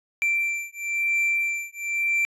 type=beating tone pair; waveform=triangle; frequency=2349 / 2350 Hz; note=D7 / D7; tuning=0 / +1 cents; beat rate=1 Hz; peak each=-24 dBFS; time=0.22-2.25 s; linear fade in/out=0 ms; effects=resampled to 32000 Hz